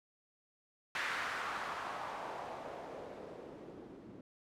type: noise with low-pass filter sweep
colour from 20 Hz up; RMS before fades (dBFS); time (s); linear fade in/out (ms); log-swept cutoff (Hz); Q
blue; -43; 0.95-4.21; 2; 1800 to 270; 1.9
effects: none